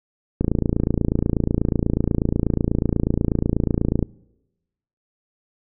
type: click train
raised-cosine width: 3 ms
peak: -6 dBFS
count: 103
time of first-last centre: 0.41-4.027 s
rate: 28.2 Hz
effects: noise-tail reverb RT60 1.0 s tail -24 dB re dry